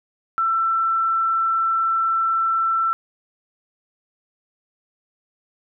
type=tone; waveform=sine; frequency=1338 Hz; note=E6; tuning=25 cents sharp; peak=-17 dBFS; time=0.38-2.93 s; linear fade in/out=0 ms; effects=none